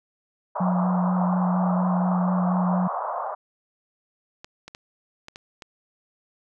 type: band-pass noise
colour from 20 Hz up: pink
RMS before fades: -29 dBFS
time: 0.55-3.35 s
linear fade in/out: 10 ms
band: 600 to 1200 Hz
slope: 48 dB/octave
type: tone with vibrato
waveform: sine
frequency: 181.1 Hz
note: F#3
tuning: 37 cents flat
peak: -20 dBFS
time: 0.6-2.88 s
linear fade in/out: 10 ms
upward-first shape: sine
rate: 4.2 Hz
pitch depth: 11 cents each way
type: clicks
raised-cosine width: 0.2 ms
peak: -22 dBFS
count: 6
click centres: 4.445 / 4.68 / 4.749 / 5.284 / 5.359 / 5.622 s
effects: none